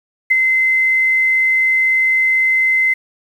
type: tone with ADSR envelope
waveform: sine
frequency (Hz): 2061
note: C7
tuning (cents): -27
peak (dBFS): -7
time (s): 0.3-2.94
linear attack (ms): 14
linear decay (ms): 21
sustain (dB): -4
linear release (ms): 10
effects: 7-bit